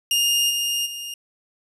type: tone with level steps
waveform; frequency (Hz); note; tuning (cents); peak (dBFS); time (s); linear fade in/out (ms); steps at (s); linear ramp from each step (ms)
sawtooth; 2827; F7; +20; -14 / -18 / -27; 0.11-1.14; 2; 0.49 / 0.85; 20
effects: resampled to 32000 Hz